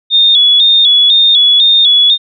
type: tone with vibrato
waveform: sine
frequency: 3520 Hz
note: A7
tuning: in tune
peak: -4 dBFS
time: 0.1-2.18 s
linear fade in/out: 50 ms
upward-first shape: square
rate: 2 Hz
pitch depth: 64 cents each way
effects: none